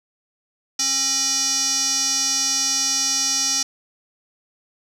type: tone with band-pass filter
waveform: square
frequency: 270 Hz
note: C#4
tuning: 45 cents flat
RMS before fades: -21 dBFS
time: 0.79-3.63 s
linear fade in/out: 5 ms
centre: 5600 Hz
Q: 5.6
effects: none